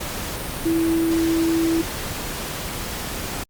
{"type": "tone in noise", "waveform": "sine", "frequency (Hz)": 328.9, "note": "E4", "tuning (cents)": -4, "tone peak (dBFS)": -17, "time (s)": [0.65, 1.82], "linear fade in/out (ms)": 10, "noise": "pink", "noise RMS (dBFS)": -29, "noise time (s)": [0, 3.44], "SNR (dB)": 9, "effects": ["Opus 48 kbps"]}